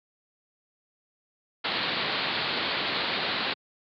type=low-pass noise; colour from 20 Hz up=white; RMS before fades=-29 dBFS; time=1.64-3.54 s; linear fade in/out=10 ms; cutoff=4500 Hz; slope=96 dB/octave; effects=high-pass 150 Hz 12 dB/octave